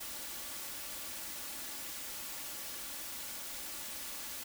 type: noise with comb filter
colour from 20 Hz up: white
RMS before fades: -43 dBFS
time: 0-4.44 s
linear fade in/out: 10 ms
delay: 3.5 ms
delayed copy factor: +0.5
effects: none